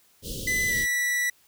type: band-stop noise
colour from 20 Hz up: pink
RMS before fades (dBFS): -34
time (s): 0.22-0.87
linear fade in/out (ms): 50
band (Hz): 550 to 2900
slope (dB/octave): 96
type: tone with pitch glide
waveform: 45% pulse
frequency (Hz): 2007 to 1954.4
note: B6 to B6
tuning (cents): +27 to -19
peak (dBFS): -23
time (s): 0.47-1.3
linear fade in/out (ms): 5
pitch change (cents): -46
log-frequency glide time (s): 0.68-0.74
effects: white hiss -61 dBFS RMS until 1.47 s